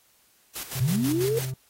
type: noise with tremolo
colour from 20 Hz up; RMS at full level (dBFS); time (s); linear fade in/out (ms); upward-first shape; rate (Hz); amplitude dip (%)
white; -34; 0.55-1.51; 10; square; 6.1; 65
type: tone with vibrato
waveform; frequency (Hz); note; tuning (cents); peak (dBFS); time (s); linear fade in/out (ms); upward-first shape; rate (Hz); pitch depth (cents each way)
triangle; 130; C3; -11; -27; 0.75-1.54; 5; sine; 1.9; 8
type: linear sweep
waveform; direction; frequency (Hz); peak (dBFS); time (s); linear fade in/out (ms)
sine; up; 105.4 to 476.5; -22; 0.8-1.39; 5
effects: white hiss -62 dBFS RMS until 1.69 s + AAC 48 kbps